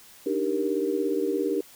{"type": "chord", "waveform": "sine", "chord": "Eb major seventh", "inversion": "third", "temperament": "equal with one note detuned", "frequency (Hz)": [293.7, 311.1, 392, 468.6], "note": ["D4", "Eb4", "G4", "Bb4"], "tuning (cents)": [0, 0, 0, 9], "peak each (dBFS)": [-30, -31, -27, -29], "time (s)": [0.26, 1.61], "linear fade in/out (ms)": 5, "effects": ["white hiss -51 dBFS RMS until 1.75 s"]}